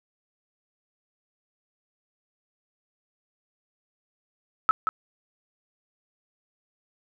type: tone with echo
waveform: sine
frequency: 1300 Hz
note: E6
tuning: 24 cents flat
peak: -14 dBFS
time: 4.69-4.71 s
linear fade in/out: 0 ms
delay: 180 ms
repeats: 1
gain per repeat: -7 dB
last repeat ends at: 4.89 s
effects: none